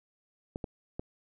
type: clicks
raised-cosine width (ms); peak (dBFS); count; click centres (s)
2; -22; 3; 0.559 / 0.642 / 0.995
effects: none